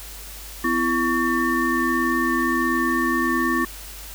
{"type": "tone cluster", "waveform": "sine", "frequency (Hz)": [252.9, 334.3, 1123, 1799], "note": ["B3", "E4", "C#6", "A6"], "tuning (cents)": [41, 24, 22, 38], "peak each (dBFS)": -24, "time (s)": [0.64, 3.65], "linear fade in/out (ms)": 5, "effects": ["added 50 Hz sine -39 dBFS peak until 4.14 s", "white hiss -39 dBFS RMS until 4.14 s"]}